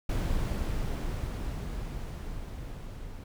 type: noise with level ramp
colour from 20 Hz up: brown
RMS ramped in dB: -28 to -42 dBFS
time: 0.09-3.24 s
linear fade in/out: 5 ms
effects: none